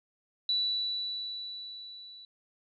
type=tone with level ramp; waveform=sine; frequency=3951 Hz; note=B7; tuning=in tune; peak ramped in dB=-25 to -47 dBFS; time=0.49-2.25 s; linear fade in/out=2 ms; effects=none